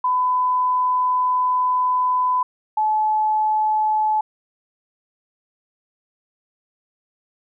sine tone pair in turn, 1004 / 860.6 Hz, B5 / A5, +28 / -39 cents, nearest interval minor third, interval 267 cents, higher first, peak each -16 dBFS, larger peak neither, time 0.04-2.43 / 2.77-4.21 s, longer first, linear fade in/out 5 ms, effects none

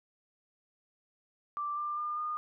sine tone with pitch steps, 1174.7 / 1189.7 / 1204.9 / 1220.3 Hz, D6 / D6 / D6 / D#6, 0 / +22 / +44 / -34 cents, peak -32 dBFS, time 1.57-2.37 s, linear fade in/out 0 ms, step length 200 ms, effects none

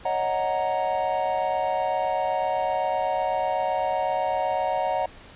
triangle chord, D# minor seventh, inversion third, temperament equal, 554.4 / 622.3 / 740 / 932.3 Hz, C#5 / D#5 / F#5 / A#5, 0 / 0 / 0 / 0 cents, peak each -28 / -27 / -24 / -27 dBFS, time 0.05-5.06 s, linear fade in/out 5 ms, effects pink hiss -47 dBFS RMS until 5.35 s + resampled to 8000 Hz

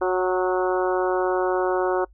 harmonic tone with a mistuned harmonic, 183.6 Hz, F#3, 13 cents flat, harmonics 2 / 3 / 4 / 5 / 6 / 7 / 8, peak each -22 / -26 / -28 / -30 / -32 / -33 / -34 dBFS, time 0.01-2.05 s, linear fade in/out 10 ms, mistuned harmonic 4, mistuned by +17 cents, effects noise-tail reverb RT60 0.1 s tail -25 dB re dry + added 50 Hz sine -49 dBFS peak until 2.13 s

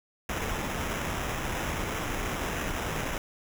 pink noise with sample-and-hold, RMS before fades -32 dBFS, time 0.29-3.18 s, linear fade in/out 2 ms, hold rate 4410 Hz, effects none

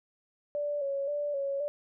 sine tone with vibrato, 569 Hz, C#5, 45 cents sharp, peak -29 dBFS, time 0.55-1.68 s, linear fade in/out 0 ms, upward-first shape square, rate 1.9 Hz, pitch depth 45 cents each way, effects none

